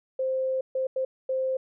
sine tone bursts at uneven times, 523.3 Hz, C5, in tune, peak -24 dBFS, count 4, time 0.19-0.61 / 0.75-0.87 / 0.96-1.05 / 1.29-1.57 s, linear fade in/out 5 ms, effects none

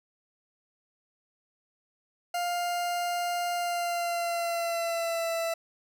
40% pulse tone with pitch glide, 702 to 664.5 Hz, F5 to E5, +9 to +14 cents, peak -27 dBFS, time 2.34-5.54 s, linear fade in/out 5 ms, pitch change -95 cents, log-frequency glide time 3.53-5.3 s, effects none

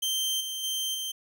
sawtooth tone with level steps, 3134 Hz, G7, 1 cent flat, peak -23 / -29 / -25 / -28 dBFS, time 0.02-1.12 s, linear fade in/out 10 ms, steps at 0.4 / 0.63 / 0.94 s, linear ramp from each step 10 ms, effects none

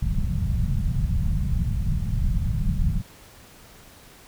pink low-pass noise, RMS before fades -23 dBFS, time 0.02-3.02 s, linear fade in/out 10 ms, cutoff 190 Hz, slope 48 dB/octave, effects pink hiss -49 dBFS RMS until 4.27 s

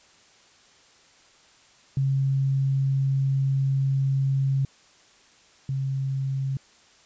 sine tone pair in turn, 135.7 / 135 Hz, C#3 / C#3, -36 / -45 cents, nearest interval unison, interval 9 cents, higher first, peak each -20 / -24 dBFS, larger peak first, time 1.97-4.65 / 5.69-6.57 s, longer first, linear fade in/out 2 ms, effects white hiss -56 dBFS RMS until 7.05 s + resampled to 16000 Hz

